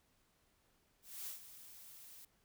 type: noise with ADSR envelope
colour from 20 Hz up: blue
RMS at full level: -44 dBFS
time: 1.02-2.25 s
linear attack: 250 ms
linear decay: 120 ms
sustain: -12 dB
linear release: 3 ms
effects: pink hiss -75 dBFS RMS until 2.44 s